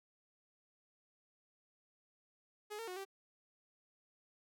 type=tone with pitch steps; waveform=sawtooth; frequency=420.1 / 455.7 / 365.1 / 389.7 Hz; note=G#4 / A#4 / F#4 / G4; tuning=+20 / -39 / -23 / -10 cents; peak=-39 dBFS; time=2.7-3.052 s; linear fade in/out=20 ms; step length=88 ms; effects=none